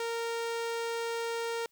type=tone with notch filter; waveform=sawtooth; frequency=462.8 Hz; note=A#4; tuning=13 cents flat; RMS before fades=-34 dBFS; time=0-1.66 s; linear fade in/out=2 ms; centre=12000 Hz; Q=1.2; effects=white hiss -72 dBFS RMS until 1.71 s